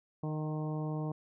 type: harmonic tone with a mistuned harmonic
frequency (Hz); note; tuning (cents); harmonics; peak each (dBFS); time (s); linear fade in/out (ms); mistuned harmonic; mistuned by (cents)
153.7; D#3; -21; 1 / 2 / 3 / 4 / 5 / 6 / 7; -34 / -40 / -44 / -46 / -48 / -50 / -51; 0.23-1.12; 5; 4; +16
effects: none

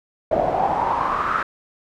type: noise with band-pass filter sweep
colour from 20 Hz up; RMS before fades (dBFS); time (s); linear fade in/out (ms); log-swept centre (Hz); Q
brown; -21; 0.31-1.43; 5; 610 to 1400; 6.9
effects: none

